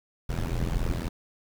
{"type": "noise with amplitude modulation", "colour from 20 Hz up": "brown", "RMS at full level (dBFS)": -24, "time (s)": [0.29, 1.09], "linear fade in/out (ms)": 10, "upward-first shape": "sine", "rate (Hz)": 83.9, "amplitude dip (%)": 95, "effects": []}